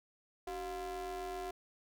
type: ring-modulated tone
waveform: square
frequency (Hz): 166.4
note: E3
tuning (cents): +17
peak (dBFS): -37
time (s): 0.47-1.51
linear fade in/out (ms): 5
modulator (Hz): 543
effects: none